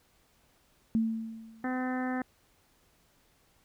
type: tone with exponential decay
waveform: sine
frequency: 224.1 Hz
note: A3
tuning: 32 cents sharp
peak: -22 dBFS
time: 0.95-1.83 s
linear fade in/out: 0 ms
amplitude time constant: 190 ms
type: harmonic tone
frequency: 255 Hz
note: C4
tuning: 44 cents flat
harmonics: 1 / 2 / 3 / 4 / 5 / 6 / 7 / 8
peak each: -31 / -41 / -38 / -47 / -44 / -45 / -41 / -50 dBFS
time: 1.64-2.22 s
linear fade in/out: 2 ms
effects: pink hiss -67 dBFS RMS until 3.64 s